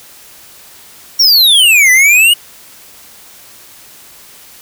square exponential two-way sweep, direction down then up, 5680 to 1975.5 to 2934 Hz, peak -5 dBFS, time 1.19-2.34 s, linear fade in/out 10 ms, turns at 1.91 s, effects white hiss -38 dBFS RMS until 4.61 s

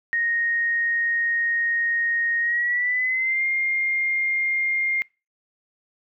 sine tone with pitch glide, 1864.7 to 2117 Hz, A#6 to C7, 0 to +20 cents, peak -20 dBFS, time 0.13-5.02 s, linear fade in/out 0 ms, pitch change +220 cents, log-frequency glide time 2.4-3.44 s, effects noise-tail reverb RT60 0.3 s tail -25 dB re dry

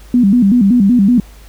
sine tone with vibrato, 220 Hz, A3, in tune, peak -6 dBFS, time 0.14-1.2 s, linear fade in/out 2 ms, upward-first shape square, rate 5.3 Hz, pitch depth 190 cents each way, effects added 51 Hz sine -35 dBFS peak until 1.48 s + pink hiss -44 dBFS RMS until 1.48 s

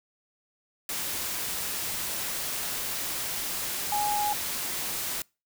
sine tone in noise, 830.6 Hz, G#5, in tune, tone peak -25 dBFS, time 3.92-4.33 s, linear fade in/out 2 ms, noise white, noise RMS -32 dBFS, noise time 0.89-5.22 s, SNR +4 dB, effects noise-tail reverb RT60 0.3 s tail -26 dB re dry

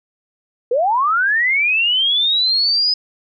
sine linear sweep, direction up, 454.3 to 5050 Hz, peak -13 dBFS, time 0.71-2.94 s, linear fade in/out 5 ms, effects none

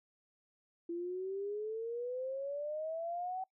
sine exponential sweep, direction up, 337 to 762 Hz, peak -36 dBFS, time 0.89-3.44 s, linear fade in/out 5 ms, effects noise-tail reverb RT60 0.1 s tail -24 dB re dry

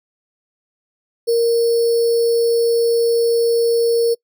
sine tone with sample-and-hold, 466.2 Hz, A#4, in tune, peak -12 dBFS, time 1.27-4.15 s, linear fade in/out 20 ms, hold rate 4900 Hz, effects noise-tail reverb RT60 0.1 s tail -26 dB re dry

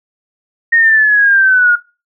sine linear sweep, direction down, 1862 to 1421 Hz, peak -6 dBFS, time 0.72-1.76 s, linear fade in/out 10 ms, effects noise-tail reverb RT60 0.3 s tail -21 dB re dry

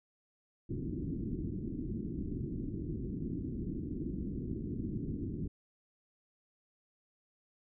white low-pass noise, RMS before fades -38 dBFS, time 0.69-5.48 s, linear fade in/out 10 ms, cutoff 340 Hz, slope 48 dB/octave, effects none

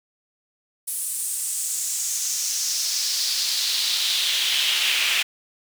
brown noise with high-pass filter sweep, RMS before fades -24 dBFS, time 0.87-5.23 s, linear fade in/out 10 ms, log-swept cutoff 10000 to 2600 Hz, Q 2.9, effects none

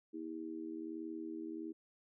sine tone with amplitude modulation, 321.4 Hz, E4, 44 cents flat, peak -37 dBFS, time 0.13-1.73 s, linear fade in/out 20 ms, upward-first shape sine, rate 81.4 Hz, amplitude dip 90%, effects none

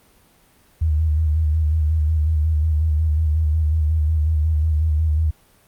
sine tone with vibrato, 77.78 Hz, D#2, in tune, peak -15 dBFS, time 0.81-5.31 s, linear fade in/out 10 ms, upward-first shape square, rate 5.5 Hz, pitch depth 45 cents each way, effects pink hiss -55 dBFS RMS until 5.67 s + Opus 32 kbps

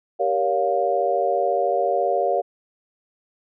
sine chord, G half-diminished seventh, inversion none, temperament just, 392 / 470.4 / 564.5 / 705.6 Hz, G4 / Bb4 / Db5 / F5, 0 / +16 / +31 / +18 cents, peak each -26 / -25 / -23 / -22 dBFS, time 0.19-2.42 s, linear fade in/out 20 ms, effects none

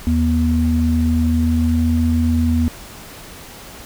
sine tone pair together, 80.42 / 241 Hz, E2 / B3, -42 / -42 cents, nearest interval octave + perfect fifth, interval 1900 cents, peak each -16 dBFS, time 0.07-2.68 s, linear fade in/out 0 ms, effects pink hiss -37 dBFS RMS until 3.85 s

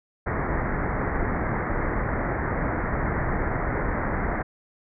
pink low-pass noise, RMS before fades -26 dBFS, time 0.26-4.43 s, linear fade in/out 10 ms, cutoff 2100 Hz, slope 96 dB/octave, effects none

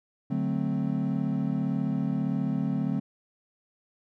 triangle chord, D dominant seventh, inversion none, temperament equal, 146.83 / 185 / 220 / 261.6 Hz, D3 / F#3 / A3 / C4, 0 / 0 / 0 / 0 cents, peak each -29 dBFS, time 0.3-3 s, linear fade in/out 10 ms, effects none

